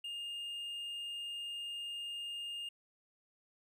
triangle tone, 2825 Hz, F7, 19 cents sharp, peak -38 dBFS, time 0.04-2.69 s, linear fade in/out 5 ms, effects none

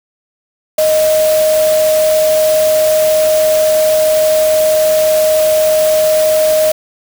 sine tone in noise, 622.3 Hz, D#5, in tune, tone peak -8 dBFS, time 0.78-6.72 s, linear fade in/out 5 ms, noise white, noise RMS -21 dBFS, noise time 0.78-6.72 s, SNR +10 dB, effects none

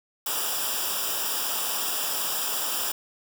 white noise with comb filter, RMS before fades -28 dBFS, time 0.26-2.92 s, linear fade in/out 5 ms, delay 0.47 ms, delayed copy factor -0.85, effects none

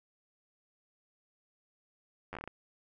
slowing click train, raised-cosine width 0.5 ms, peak -26 dBFS, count 8, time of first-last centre 2.33-2.476 s, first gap 10 ms, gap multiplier 1.24, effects none

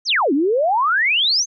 sine exponential two-way sweep, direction down then up, 6550 to 261.6 to 6550 Hz, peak -14 dBFS, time 0.05-1.46 s, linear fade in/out 50 ms, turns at 0.33 s, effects none

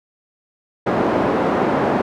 pink band-pass noise, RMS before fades -18 dBFS, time 0.86-2.02 s, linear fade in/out 10 ms, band 240 to 960 Hz, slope 12 dB/octave, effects none

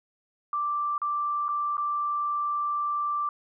sine tone with dropouts, 1174.7 Hz, D6, in tune, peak -25 dBFS, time 0.53-3.29 s, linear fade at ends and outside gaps 2 ms, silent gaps 0.98-1.017 / 1.483-1.489 / 1.769-1.779 s, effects none

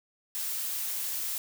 blue noise, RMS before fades -33 dBFS, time 0.35-1.38 s, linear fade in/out 0 ms, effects none

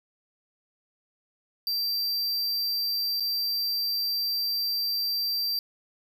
square tone with dropouts, 4699 Hz, D8, in tune, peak -26 dBFS, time 1.67-5.59 s, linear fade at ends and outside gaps 1 ms, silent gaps 3.199-3.205 s, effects none

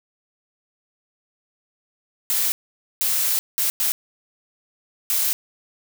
blue noise bursts at uneven times, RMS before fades -21 dBFS, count 5, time 2.3-2.52 / 3.01-3.39 / 3.58-3.7 / 3.8-3.92 / 5.1-5.33 s, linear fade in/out 0 ms, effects none

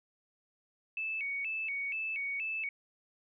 sine tone with vibrato, 2423 Hz, D#7, 47 cents flat, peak -33 dBFS, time 0.97-2.69 s, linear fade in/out 2 ms, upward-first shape square, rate 2.1 Hz, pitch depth 140 cents each way, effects none

